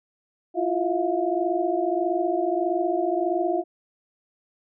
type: tone cluster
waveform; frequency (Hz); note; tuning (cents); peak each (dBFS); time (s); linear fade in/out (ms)
sine; 333.1 / 354.7 / 651 / 706; E4 / F4 / E5 / F5; +18 / +27 / -22 / +19; -28 / -25 / -28 / -27; 0.54-3.64; 50
effects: none

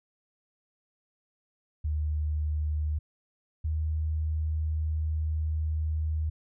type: tone pair in turn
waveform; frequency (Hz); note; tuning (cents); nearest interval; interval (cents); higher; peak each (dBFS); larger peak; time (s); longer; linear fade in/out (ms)
sine; 76 / 78; D#2 / D#2; -40 / +5; unison; 45; second; -26; neither; 1.84-2.99 / 3.64-6.3; second; 10
effects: none

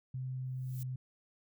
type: tone with pitch glide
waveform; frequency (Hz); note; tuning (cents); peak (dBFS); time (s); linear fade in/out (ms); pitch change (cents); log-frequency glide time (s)
sine; 129.4 to 128.51; C3 to C3; -19 to -31; -36; 0.14-0.96; 5; -12; 0.28-0.84
type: noise with exponential growth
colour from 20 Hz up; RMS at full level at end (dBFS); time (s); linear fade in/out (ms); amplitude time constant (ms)
violet; -47; 0.45-0.83; 2; 82
effects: none

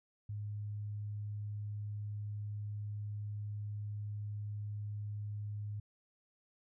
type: tone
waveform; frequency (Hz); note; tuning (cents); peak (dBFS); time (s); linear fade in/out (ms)
sine; 104.1; G#2; +5; -38; 0.29-5.8; 5
effects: none

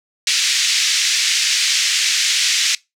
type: band-pass noise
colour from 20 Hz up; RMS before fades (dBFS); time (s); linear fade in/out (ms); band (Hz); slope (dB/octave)
white; -17; 0.27-2.75; 2; 2000 to 6500; 24
effects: noise-tail reverb RT60 0.2 s tail -22 dB re dry

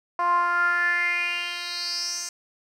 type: tone with band-pass filter sweep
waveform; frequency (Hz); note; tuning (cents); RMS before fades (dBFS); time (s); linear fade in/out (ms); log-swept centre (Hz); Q
10% pulse; 349.2; F4; 0; -25; 0.19-2.29; 2; 910 to 6800; 6.1
effects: none

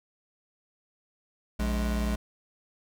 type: tone pair together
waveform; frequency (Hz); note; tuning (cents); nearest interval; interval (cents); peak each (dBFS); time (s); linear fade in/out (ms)
square; 58.85 / 209.7; A#1 / G#3; +17 / +17; octave + minor seventh; 2200; -28 / -32; 1.59-2.16; 10
effects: none

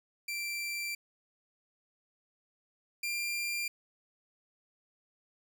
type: tone pair in turn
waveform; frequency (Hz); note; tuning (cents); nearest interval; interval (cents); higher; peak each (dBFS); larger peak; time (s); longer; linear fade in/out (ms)
sawtooth; 2351 / 2384; D7 / D7; +1 / +25; unison; 24; second; -31 / -29; second; 0.28-0.95 / 3.03-3.68; first; 5
effects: none

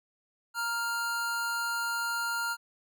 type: tone pair together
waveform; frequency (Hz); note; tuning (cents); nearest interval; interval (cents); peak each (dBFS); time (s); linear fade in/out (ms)
square; 933.7 / 1399; A#5 / F6; +3 / +3; perfect fifth; 700; -37 / -31; 0.54-2.57; 50
effects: none

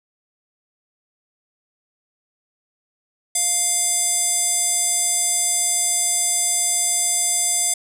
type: tone with band-pass filter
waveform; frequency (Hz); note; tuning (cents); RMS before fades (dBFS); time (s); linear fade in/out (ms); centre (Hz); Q
square; 698.5; F5; 0; -20; 3.35-7.74; 5; 8400; 8.1
effects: none

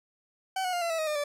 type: tone with pitch steps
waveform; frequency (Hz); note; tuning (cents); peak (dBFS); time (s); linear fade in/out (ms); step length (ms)
40% pulse; 760 / 731.6 / 704.2 / 677.9 / 652.5 / 628.1 / 604.6 / 582; F#5 / F#5 / F5 / E5 / E5 / D#5 / D#5 / D5; +46 / -20 / +14 / +48 / -18 / +16 / -50 / -16; -27; 0.56-1.24; 5; 85
effects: low-pass 12000 Hz 12 dB/octave + 11-bit

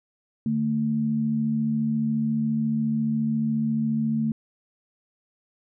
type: tone pair together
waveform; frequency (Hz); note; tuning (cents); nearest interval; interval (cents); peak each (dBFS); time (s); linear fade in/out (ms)
sine; 149.2 / 223.5; D3 / A3; +28 / +27; perfect fifth; 699; -29 / -22; 0.46-4.32; 2
effects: none

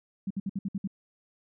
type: tone bursts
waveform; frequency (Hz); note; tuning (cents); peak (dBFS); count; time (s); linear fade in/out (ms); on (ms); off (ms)
sine; 195.1; G3; -8; -28; 7; 0.27-0.875; 5; 35; 60
effects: none

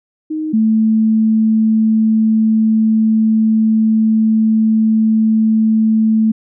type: tone pair in turn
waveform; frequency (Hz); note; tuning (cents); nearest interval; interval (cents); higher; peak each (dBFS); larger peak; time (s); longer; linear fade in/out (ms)
sine; 311.1 / 220; D#4 / A3; 0 / 0; tritone; 600; first; -17 / -9; second; 0.3-0.53 / 0.53-6.32; second; 10
effects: none

